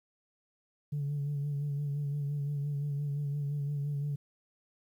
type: tone with vibrato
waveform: sine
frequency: 143.9 Hz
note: D3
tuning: 35 cents flat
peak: -29 dBFS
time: 0.92-4.16 s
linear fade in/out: 10 ms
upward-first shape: sine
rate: 5.8 Hz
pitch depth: 37 cents each way
effects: tanh soft clip ceiling -28 dBFS + 11-bit